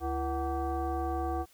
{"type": "tone with frequency modulation", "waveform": "sine", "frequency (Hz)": 337, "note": "E4", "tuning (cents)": 38, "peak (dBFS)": -29, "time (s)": [0, 1.46], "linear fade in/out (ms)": 50, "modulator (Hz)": 409, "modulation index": 1.5, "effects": ["white hiss -62 dBFS RMS until 1.53 s"]}